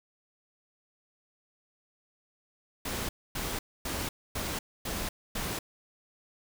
pink noise bursts, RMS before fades -34 dBFS, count 6, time 2.85-5.59 s, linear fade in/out 5 ms, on 240 ms, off 260 ms, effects none

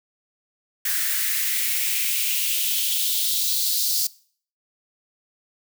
blue noise with high-pass filter sweep, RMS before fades -23 dBFS, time 0.85-4.07 s, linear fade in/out 5 ms, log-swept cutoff 1600 to 4700 Hz, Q 3.3, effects noise-tail reverb RT60 0.5 s tail -21 dB re dry

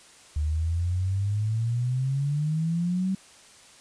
sine exponential sweep, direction up, 73.8 to 193.1 Hz, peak -23 dBFS, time 0.36-3.15 s, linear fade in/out 5 ms, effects white hiss -52 dBFS RMS until 3.8 s + resampled to 22050 Hz

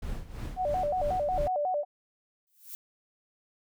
brown noise with tremolo, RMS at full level -34 dBFS, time 0.02-1.48 s, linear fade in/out 5 ms, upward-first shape sine, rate 3 Hz, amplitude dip 75%
sine tone with vibrato, 659.3 Hz, E5, in tune, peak -26 dBFS, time 0.56-1.85 s, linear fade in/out 50 ms, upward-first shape square, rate 5.5 Hz, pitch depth 200 cents each way
violet noise with exponential growth, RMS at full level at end -38 dBFS, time 2.47-2.75 s, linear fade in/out 0 ms, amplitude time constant 60 ms
effects none

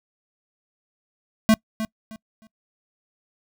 square tone with echo, 220 Hz, A3, in tune, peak -13 dBFS, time 1.49-1.54 s, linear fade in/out 0 ms, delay 310 ms, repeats 3, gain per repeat -12 dB, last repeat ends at 2.47 s, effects noise-tail reverb RT60 0.1 s tail -26 dB re dry

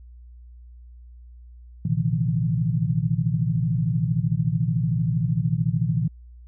sine tone cluster, 116.2 / 130.3 / 155 / 168.3 Hz, A#2 / C3 / D#3 / E3, -5 / -7 / -6 / +36 cents, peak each -25 / -27 / -25 / -25 dBFS, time 1.85-6.08 s, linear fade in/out 5 ms, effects added 60 Hz sine -42 dBFS peak until 6.47 s

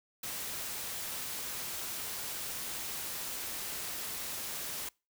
white noise, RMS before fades -39 dBFS, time 0.23-4.89 s, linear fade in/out 5 ms, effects noise-tail reverb RT60 0.3 s tail -26 dB re dry

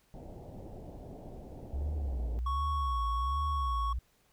pink low-pass noise, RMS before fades -46 dBFS, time 0.14-2.39 s, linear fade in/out 0 ms, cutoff 790 Hz, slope 48 dB/octave
sine tone with vibrato, 65.41 Hz, C2, in tune, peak -31 dBFS, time 1.73-3.99 s, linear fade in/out 5 ms, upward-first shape sine, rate 1.3 Hz, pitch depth 230 cents each way
triangle tone, 1108.7 Hz, C#6, in tune, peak -30 dBFS, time 2.46-3.93 s, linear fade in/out 5 ms
effects pink hiss -69 dBFS RMS until 4.32 s

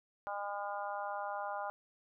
harmonic tone, 202.7 Hz, G#3, 42 cents flat, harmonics 3 / 4 / 5 / 6 / 7, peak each -43 / -40 / -44 / -46 / -46 dBFS, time 0.27-1.7 s, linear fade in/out 0 ms, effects none

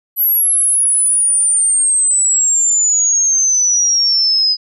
sine exponential sweep, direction down, 11840 to 4978 Hz, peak -10 dBFS, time 0.16-4.57 s, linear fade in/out 50 ms, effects none

